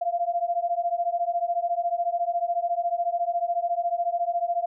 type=beating tone pair; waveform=sine; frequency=685 / 699 Hz; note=F5 / F5; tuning=-34 / +1 cents; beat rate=14 Hz; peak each=-26 dBFS; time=0.01-4.66 s; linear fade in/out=10 ms; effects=none